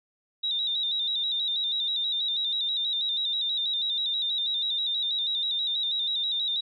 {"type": "tone with vibrato", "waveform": "sine", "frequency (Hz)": 3728, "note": "A#7", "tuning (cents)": -1, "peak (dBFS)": -25, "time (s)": [0.43, 6.61], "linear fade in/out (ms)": 10, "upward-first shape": "square", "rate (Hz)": 6.2, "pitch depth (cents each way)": 57, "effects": []}